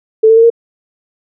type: tone with pitch steps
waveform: sine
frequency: 440 / 447.9 / 456 / 464.3 Hz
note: A4 / A4 / A#4 / A#4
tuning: 0 / +31 / -38 / -7 cents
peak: -3 dBFS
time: 0.23-0.502 s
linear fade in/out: 10 ms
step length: 68 ms
effects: none